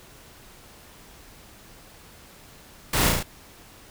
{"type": "noise with echo", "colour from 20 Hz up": "pink", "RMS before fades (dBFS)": -23, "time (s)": [2.93, 3.09], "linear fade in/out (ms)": 5, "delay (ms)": 35, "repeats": 4, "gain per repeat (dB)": -2, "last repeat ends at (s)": 3.23, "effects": ["pink hiss -49 dBFS RMS until 3.9 s"]}